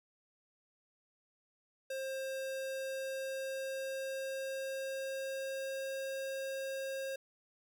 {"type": "tone with pitch glide", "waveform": "square", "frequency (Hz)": [532, 537.6], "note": ["C5", "C5"], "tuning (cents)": [29, 47], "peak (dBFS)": -38, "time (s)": [1.9, 7.16], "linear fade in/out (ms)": 5, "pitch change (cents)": 18, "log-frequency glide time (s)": [2.31, 5.94], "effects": []}